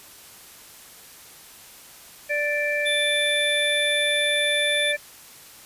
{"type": "harmonic tone", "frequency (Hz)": 587, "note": "D5", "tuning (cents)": -1, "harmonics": [1, 3, 4], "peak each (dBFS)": [-26, -26, -26], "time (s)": [2.29, 4.97], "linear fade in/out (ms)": 20}
{"type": "tone", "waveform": "square", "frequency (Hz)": 3520, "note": "A7", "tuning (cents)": 0, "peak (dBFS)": -24, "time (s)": [2.85, 4.93], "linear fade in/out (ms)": 20}
{"effects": ["white hiss -46 dBFS RMS until 5.65 s", "resampled to 32000 Hz"]}